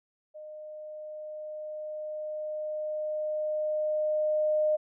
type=tone with level ramp; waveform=sine; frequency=612 Hz; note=D#5; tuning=29 cents flat; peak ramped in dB=-41 to -22 dBFS; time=0.34-4.77 s; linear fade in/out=20 ms; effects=none